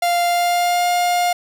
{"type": "tone with pitch glide", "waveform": "45% pulse", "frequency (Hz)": [697, 708], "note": ["F5", "F5"], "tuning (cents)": [-4, 23], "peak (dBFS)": -15, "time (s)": [0.02, 1.33], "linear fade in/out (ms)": 5, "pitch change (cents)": 27, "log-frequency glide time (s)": [0.24, 0.87], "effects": []}